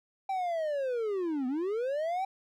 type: linear two-way sweep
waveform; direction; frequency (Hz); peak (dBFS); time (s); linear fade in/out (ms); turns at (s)
triangle; down then up; 784 to 245.2 to 784; -27; 0.29-2.25; 5; 1.47
effects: none